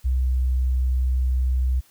sine tone with pitch glide, 64.1 to 63.69 Hz, C2 to C2, -35 to -46 cents, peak -18 dBFS, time 0.04-1.81 s, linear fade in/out 20 ms, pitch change -11 cents, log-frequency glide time 0.14-0.32 s, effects white hiss -57 dBFS RMS until 1.9 s

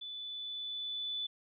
sine tone with level ramp, 3484 Hz, A7, 18 cents flat, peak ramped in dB -41 to -34 dBFS, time 0.01-1.27 s, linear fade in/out 10 ms, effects none

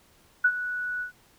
sine tone with ADSR envelope, 1475 Hz, F#6, 6 cents flat, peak -15 dBFS, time 0.44-1.12 s, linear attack 9 ms, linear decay 62 ms, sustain -13 dB, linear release 110 ms, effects pink hiss -60 dBFS RMS until 1.38 s

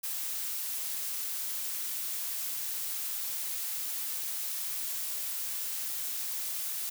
blue noise, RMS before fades -35 dBFS, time 0.03-6.9 s, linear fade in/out 10 ms, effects none

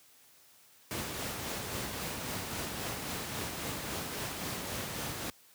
pink noise with tremolo, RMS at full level -36 dBFS, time 0.91-5.3 s, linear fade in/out 0 ms, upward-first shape sine, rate 3.7 Hz, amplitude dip 30%, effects white hiss -61 dBFS RMS until 5.54 s + high-pass 80 Hz 12 dB/octave

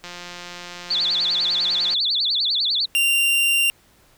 click train, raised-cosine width 0.2 ms, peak -18 dBFS, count 335, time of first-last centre 0.04-1.938 s, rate 176 Hz
sine tone with vibrato, 3951 Hz, B7, in tune, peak -18 dBFS, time 0.9-2.86 s, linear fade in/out 10 ms, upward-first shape sine, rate 10 Hz, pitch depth 270 cents each way
45% pulse tone, 2778 Hz, F7, 10 cents flat, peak -16 dBFS, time 2.95-3.7 s, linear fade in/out 0 ms
effects pink hiss -56 dBFS RMS until 4.17 s

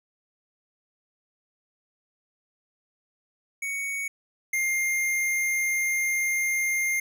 square tone pair in turn, 2232 / 2113 Hz, C#7 / C7, +11 / +16 cents, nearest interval minor second, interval 95 cents, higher first, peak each -29 / -24 dBFS, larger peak second, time 3.62-4.08 / 4.53-7 s, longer second, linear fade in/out 5 ms, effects none

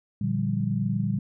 sine chord, G minor seventh, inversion first, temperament equal, 116.54 / 146.83 / 174.61 / 196 Hz, Bb2 / D3 / F3 / G3, 0 / 0 / 0 / 0 cents, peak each -28 / -30 / -32 / -27 dBFS, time 0.21-1.19 s, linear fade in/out 5 ms, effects none

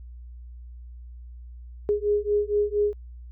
sine beating tone pair, 412.1 / 416.4 Hz, G#4 / G#4, -13 / +5 cents, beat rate 4.3 Hz, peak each -24 dBFS, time 1.89-2.93 s, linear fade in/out 0 ms, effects added 60 Hz sine -39 dBFS peak until 3.31 s

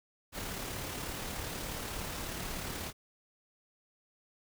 pink noise with amplitude modulation, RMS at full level -38 dBFS, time 0.32-2.93 s, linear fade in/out 50 ms, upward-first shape sine, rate 36.6 Hz, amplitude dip 30%, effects none

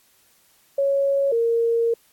sine tone pair in turn, 554.4 / 463.1 Hz, C#5 / A#4, 0 / -11 cents, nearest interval minor third, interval 311 cents, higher first, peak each -17 dBFS, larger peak neither, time 0.78-1.32 / 1.32-1.94 s, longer second, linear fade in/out 5 ms, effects white hiss -59 dBFS RMS until 2.12 s + AAC 64 kbps

